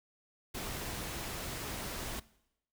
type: noise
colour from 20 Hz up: pink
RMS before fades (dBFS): -40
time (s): 0.54-2.2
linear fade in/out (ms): 10
effects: noise-tail reverb RT60 0.8 s tail -20 dB re dry